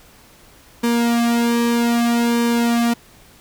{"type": "tone with flanger", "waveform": "sawtooth", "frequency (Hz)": 235.5, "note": "A#3", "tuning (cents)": 18, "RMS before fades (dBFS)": -17, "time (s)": [0.83, 2.94], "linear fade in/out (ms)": 10, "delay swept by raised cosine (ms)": [1.5, 2.8], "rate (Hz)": 0.63, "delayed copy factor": -1, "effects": ["pink hiss -48 dBFS RMS until 3.4 s"]}